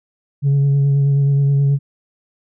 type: tone with vibrato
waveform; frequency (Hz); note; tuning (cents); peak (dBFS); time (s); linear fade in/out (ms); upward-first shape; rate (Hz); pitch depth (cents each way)
sine; 140; C#3; +18; -9; 0.42-1.79; 50; sine; 9.4; 19
effects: tanh soft clip ceiling -10 dBFS